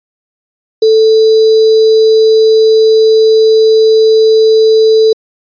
sine tone with sample-and-hold, 440 Hz, A4, in tune, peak -3 dBFS, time 0.82-5.13 s, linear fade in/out 5 ms, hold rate 4410 Hz, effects resampled to 11025 Hz

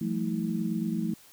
sine tone cluster, 172.2 / 190.6 / 220.1 / 322.5 Hz, F3 / G3 / A3 / E4, -24 / -48 / +1 / -38 cents, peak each -32 / -35 / -30 / -35 dBFS, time 0.01-1.14 s, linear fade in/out 5 ms, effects white hiss -55 dBFS RMS until 1.32 s

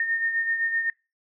sine beating tone pair, 1828 / 1835.8 Hz, A#6 / A#6, -34 / -27 cents, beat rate 7.8 Hz, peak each -23 / -32 dBFS, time 0-0.9 s, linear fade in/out 2 ms, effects noise-tail reverb RT60 0.3 s tail -26 dB re dry

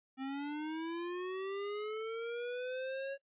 square linear sweep, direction up, 261.6 to 554.4 Hz, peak -38 dBFS, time 0.17-3.18 s, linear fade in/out 50 ms, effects noise-tail reverb RT60 0.1 s tail -24 dB re dry + resampled to 8000 Hz

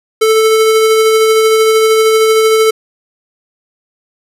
square tone with tremolo, 440 Hz, A4, in tune, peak -6 dBFS, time 0.21-2.71 s, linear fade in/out 10 ms, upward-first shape sine, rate 13 Hz, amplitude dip 25%, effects resampled to 32000 Hz + 8-bit

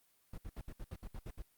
brown noise bursts, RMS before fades -44 dBFS, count 10, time 0.33-1.424 s, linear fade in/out 5 ms, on 50 ms, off 66 ms, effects white hiss -72 dBFS RMS until 1.57 s + Opus 32 kbps

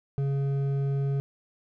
sine tone with hard clipping, 138.59 Hz, C#3, in tune, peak -26 dBFS, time 0.18-1.2 s, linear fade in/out 0 ms, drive 7 dB, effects none

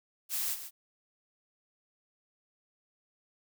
blue noise with echo, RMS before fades -33 dBFS, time 0.29-0.57 s, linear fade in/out 50 ms, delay 140 ms, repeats 1, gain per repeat -10 dB, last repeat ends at 0.71 s, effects none

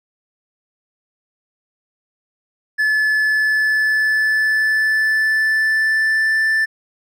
triangle tone with pitch glide, 1727 to 1766.3 Hz, A6 to A6, -33 to +6 cents, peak -12 dBFS, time 2.78-6.66 s, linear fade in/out 20 ms, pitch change +39 cents, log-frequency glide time 3.19-6.41 s, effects none

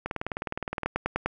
two click trains, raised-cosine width 0.5 ms, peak -11 / -15 dBFS, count 5 / 16, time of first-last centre 0.86-1.26 / 0.06-0.833 s, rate 10 / 19.4 Hz, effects none

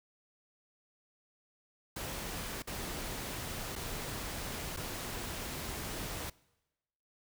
pink noise with dropouts, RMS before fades -40 dBFS, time 1.96-6.3 s, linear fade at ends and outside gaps 5 ms, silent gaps 2.623-2.672 / 3.755-3.76 / 4.765-4.77 s, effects noise-tail reverb RT60 1.0 s tail -23 dB re dry

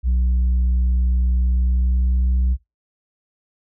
sine tone with pitch glide, 61.74 to 62.6 Hz, B1 to B1, 0 to +24 cents, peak -12 dBFS, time 0.03-2.57 s, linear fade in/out 50 ms, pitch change +24 cents, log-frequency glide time 1.41-2.3 s, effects noise-tail reverb RT60 0.2 s tail -21 dB re dry + tanh soft clip ceiling -14 dBFS

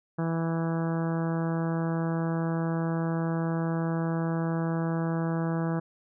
harmonic tone, 164.81 Hz, E3, in tune, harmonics 1 / 2 / 3 / 4 / 5 / 6 / 7 / 8 / 9 / 10, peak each -27 / -33 / -37 / -39 / -41 / -43 / -44 / -45 / -46 / -47 dBFS, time 0.18-5.8 s, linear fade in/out 10 ms, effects none

